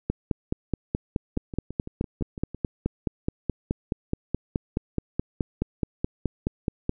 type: two click trains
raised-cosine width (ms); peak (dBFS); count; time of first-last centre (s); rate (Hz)
3; -22 / -11; 8 / 33; 1.37-2.546 / 0.1-6.894; 5.95 / 4.71
effects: none